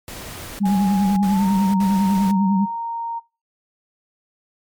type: noise bursts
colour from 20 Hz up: pink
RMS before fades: -34 dBFS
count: 4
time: 0.08-2.312 s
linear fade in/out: 0 ms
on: 510 ms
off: 64 ms
type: tone with vibrato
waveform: sine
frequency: 195.4 Hz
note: G3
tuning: 5 cents flat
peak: -15 dBFS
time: 0.6-2.66 s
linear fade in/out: 20 ms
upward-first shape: triangle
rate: 10 Hz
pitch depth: 88 cents each way
type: tone with pitch glide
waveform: sine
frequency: 830.6 to 926.9 Hz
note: G#5 to A#5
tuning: 0 to -10 cents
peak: -24 dBFS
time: 0.63-3.2 s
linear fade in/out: 20 ms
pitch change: +190 cents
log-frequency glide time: 1.28-1.48 s
effects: noise-tail reverb RT60 0.3 s tail -22 dB re dry + MP3 96 kbps